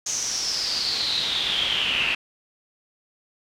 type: noise with band-pass filter sweep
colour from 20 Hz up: brown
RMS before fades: -25 dBFS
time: 0.06-2.15 s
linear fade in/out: 5 ms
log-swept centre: 6400 to 2600 Hz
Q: 8.9
effects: none